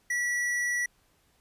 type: tone with hard clipping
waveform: sine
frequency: 1944 Hz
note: B6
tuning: 28 cents flat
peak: -28 dBFS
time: 0.1-0.86 s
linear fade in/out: 5 ms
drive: 11 dB
effects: pink hiss -67 dBFS RMS until 1.4 s + resampled to 32000 Hz